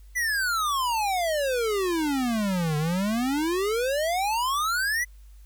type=exponential two-way sweep; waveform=square; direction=down then up; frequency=2014 to 147.5 to 2014 Hz; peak=-24 dBFS; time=0.15-5.05 s; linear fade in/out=20 ms; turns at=2.77 s; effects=added 50 Hz sine -45 dBFS peak until 5.45 s + white hiss -64 dBFS RMS until 5.45 s